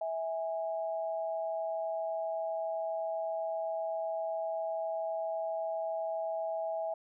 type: tone pair together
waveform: sine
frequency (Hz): 652 / 824.3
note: E5 / G#5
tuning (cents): -19 / -13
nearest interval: major third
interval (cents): 406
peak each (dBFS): -33 / -39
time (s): 0.01-6.94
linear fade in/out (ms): 5
effects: none